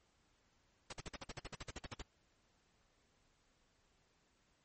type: noise bursts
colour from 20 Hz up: pink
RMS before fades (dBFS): -45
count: 15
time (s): 0.9-2.02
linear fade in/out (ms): 5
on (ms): 28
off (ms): 50
effects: pink hiss -75 dBFS RMS until 4.64 s + MP3 32 kbps